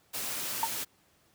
white noise, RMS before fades -35 dBFS, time 0.13-0.85 s, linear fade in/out 20 ms
sine tone with exponential decay, 909 Hz, A#5, 44 cents flat, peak -21 dBFS, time 0.63-0.7 s, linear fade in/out 2 ms, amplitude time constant 15 ms
effects pink hiss -66 dBFS RMS until 1.34 s + high-pass 80 Hz 12 dB/octave

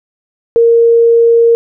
sine tone, 464.4 Hz, A#4, 7 cents flat, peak -4 dBFS, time 0.56-1.55 s, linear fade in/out 0 ms, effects none

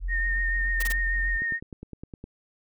sine tone, 43.65 Hz, F1, in tune, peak -26 dBFS, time 0-1.4 s, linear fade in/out 50 ms
sine tone with vibrato, 1840 Hz, A#6, 23 cents flat, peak -25 dBFS, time 0.08-1.6 s, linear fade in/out 50 ms, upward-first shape triangle, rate 6.8 Hz, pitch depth 26 cents each way
white noise bursts, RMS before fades -32 dBFS, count 3, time 0.8-0.925 s, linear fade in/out 5 ms, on 27 ms, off 22 ms
click train, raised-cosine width 3 ms, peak -26 dBFS, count 9, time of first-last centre 1.42-2.241 s, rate 9.75 Hz
effects none

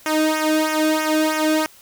sawtooth tone with flanger, 311.1 Hz, D#4, in tune, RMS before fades -19 dBFS, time 0.06-1.66 s, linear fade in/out 0 ms, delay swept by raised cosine 0.23 to 1.02 ms, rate 3.1 Hz, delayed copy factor -0.85, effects white hiss -48 dBFS RMS until 1.81 s

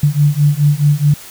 sine beating tone pair, 144.1 / 148.8 Hz, D3 / D3, -33 / +23 cents, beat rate 4.7 Hz, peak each -12 dBFS, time 0.03-1.14 s, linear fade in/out 5 ms, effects white hiss -35 dBFS RMS until 1.3 s

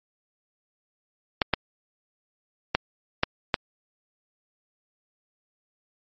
clicks, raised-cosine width 0.3 ms, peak -3 dBFS, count 5, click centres 1.418 / 1.537 / 2.75 / 3.234 / 3.542 s, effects MP3 32 kbps

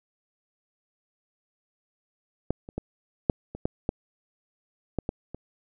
clicks, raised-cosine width 2 ms, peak -11 / -27 / -17 / -6 / -23 / -11 / -11 / -13 / -14 / -23 dBFS, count 10, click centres 2.506 / 2.689 / 2.78 / 3.298 / 3.55 / 3.655 / 3.891 / 4.987 / 5.091 / 5.346 s, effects none

